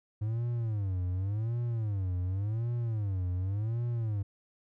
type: tone with vibrato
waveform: triangle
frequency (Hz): 103.8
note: G#2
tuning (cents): 0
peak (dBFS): -27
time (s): 0.21-4.23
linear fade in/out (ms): 10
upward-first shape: sine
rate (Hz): 0.89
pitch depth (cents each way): 250
effects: none